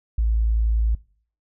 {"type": "tone", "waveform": "sine", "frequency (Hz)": 55.4, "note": "A1", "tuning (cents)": 13, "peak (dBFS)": -17, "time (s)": [0.18, 0.95], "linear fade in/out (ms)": 5, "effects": ["noise-tail reverb RT60 0.5 s tail -22 dB re dry"]}